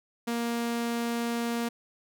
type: tone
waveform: sawtooth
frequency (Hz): 234.7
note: A#3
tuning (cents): +12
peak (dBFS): -24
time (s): 0.27-1.69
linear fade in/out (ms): 10
effects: none